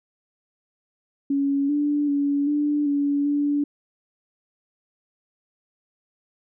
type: tone with pitch steps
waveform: sine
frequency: 279.1 / 292.2 / 284.2 / 294 / 285.2 / 289.2 Hz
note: C#4 / D4 / C#4 / D4 / C#4 / D4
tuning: +12 / -9 / +43 / +2 / +49 / -27 cents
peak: -19 dBFS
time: 1.3-3.64 s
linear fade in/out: 5 ms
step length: 390 ms
effects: none